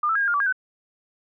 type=tone with pitch steps; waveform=sine; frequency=1206 / 1320 / 1632 / 1615 / 1411 / 1151 / 1623 / 1512 Hz; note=D6 / E6 / G#6 / G#6 / F6 / D6 / G#6 / F#6; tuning=+46 / +2 / -31 / -49 / +17 / -35 / -40 / +37 cents; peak=-19 dBFS; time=0.03-0.526 s; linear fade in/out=5 ms; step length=62 ms; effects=none